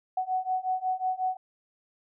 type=beating tone pair; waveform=sine; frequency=742 / 747.5 Hz; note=F#5 / F#5; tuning=+5 / +17 cents; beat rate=5.5 Hz; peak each=-30 / -29 dBFS; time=0.17-1.37 s; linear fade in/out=5 ms; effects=none